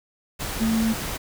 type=tone in noise; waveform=sine; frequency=224 Hz; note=A3; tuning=31 cents sharp; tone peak=-19 dBFS; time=0.6-0.94 s; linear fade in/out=20 ms; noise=pink; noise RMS=-30 dBFS; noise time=0.39-1.18 s; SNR=+8 dB; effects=none